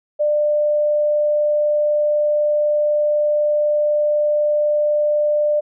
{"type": "tone", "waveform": "sine", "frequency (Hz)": 596, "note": "D5", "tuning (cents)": 25, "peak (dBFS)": -14, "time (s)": [0.19, 5.61], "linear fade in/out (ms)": 20, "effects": []}